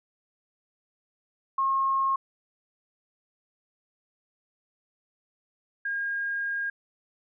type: tone pair in turn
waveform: sine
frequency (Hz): 1079 / 1621.1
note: C#6 / G#6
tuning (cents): -47 / -42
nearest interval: perfect fifth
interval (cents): 705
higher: second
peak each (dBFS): -22 / -27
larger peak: first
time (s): 1.58-2.16 / 5.85-6.7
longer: second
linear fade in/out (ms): 5
effects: none